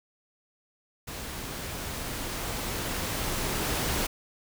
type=noise with level ramp; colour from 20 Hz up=pink; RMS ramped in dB=-38 to -28 dBFS; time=1.07-4.07 s; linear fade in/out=10 ms; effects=none